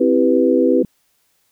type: chord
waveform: sine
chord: C major seventh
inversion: none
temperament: equal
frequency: 261.6 / 329.6 / 392 / 493.9 Hz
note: C4 / E4 / G4 / B4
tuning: 0 / 0 / 0 / 0 cents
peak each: -16 / -17 / -18 / -16 dBFS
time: 0-0.83 s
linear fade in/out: 10 ms
type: tone with exponential growth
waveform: sine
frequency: 202.5 Hz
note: G#3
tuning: 43 cents flat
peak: -18 dBFS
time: 0.77-0.85 s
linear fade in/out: 2 ms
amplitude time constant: 17 ms
effects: white hiss -63 dBFS RMS until 1.51 s